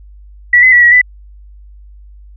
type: tone with pitch steps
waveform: sine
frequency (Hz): 1946 / 2031 / 1943 / 1914 / 1990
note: B6 / B6 / B6 / A#6 / B6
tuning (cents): -26 / +48 / -29 / +45 / +13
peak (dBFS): -3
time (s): 0.53-1.015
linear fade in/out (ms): 5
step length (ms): 97
effects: added 50 Hz sine -34 dBFS peak until 2.36 s